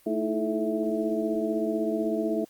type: tone cluster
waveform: sine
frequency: 220.5 / 316.3 / 332.2 / 432.2 / 657 Hz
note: A3 / D#4 / E4 / A4 / E5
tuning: +4 / +29 / +13 / -31 / -6 cents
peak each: -31 dBFS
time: 0.06-2.45 s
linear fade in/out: 10 ms
effects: white hiss -59 dBFS RMS until 2.49 s + Opus 32 kbps